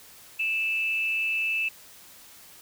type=tone with frequency modulation; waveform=sine; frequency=2637 Hz; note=E7; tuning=in tune; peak=-24 dBFS; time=0.39-1.69 s; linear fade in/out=10 ms; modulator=226 Hz; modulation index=0.31; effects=white hiss -50 dBFS RMS until 2.61 s